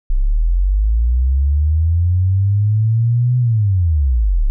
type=linear two-way sweep; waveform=sine; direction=up then down; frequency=30.87 to 125.6 to 30.87 Hz; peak=-11 dBFS; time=0.1-4.5 s; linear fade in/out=0 ms; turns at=3.38 s; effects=none

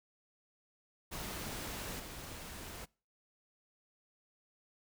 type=noise with level steps; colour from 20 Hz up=pink; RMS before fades=-42 / -47 dBFS; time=1.11-2.86 s; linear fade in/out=20 ms; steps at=1.99 s; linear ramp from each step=10 ms; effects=noise-tail reverb RT60 0.4 s tail -26 dB re dry

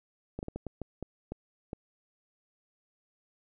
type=slowing click train; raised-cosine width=2 ms; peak=-23 dBFS; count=9; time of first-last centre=0.39-1.731 s; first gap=39 ms; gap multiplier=1.4; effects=none

